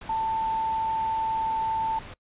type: tone in noise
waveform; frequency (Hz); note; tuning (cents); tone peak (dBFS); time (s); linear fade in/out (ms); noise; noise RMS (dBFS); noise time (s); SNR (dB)
sine; 889; A5; +18; -24; 0.09-1.99; 5; pink; -42; 0.01-2.14; +15
effects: noise-tail reverb RT60 0.1 s tail -23 dB re dry + resampled to 8000 Hz